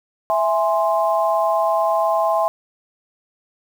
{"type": "chord", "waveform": "sine", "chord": "E augmented", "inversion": "none", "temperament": "equal", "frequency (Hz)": [659.3, 830.6, 1046.5], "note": ["E5", "G#5", "B#5"], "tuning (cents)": [0, 0, 0], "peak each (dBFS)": [-18, -21, -21], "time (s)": [0.3, 2.48], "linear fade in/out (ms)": 0, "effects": ["7-bit"]}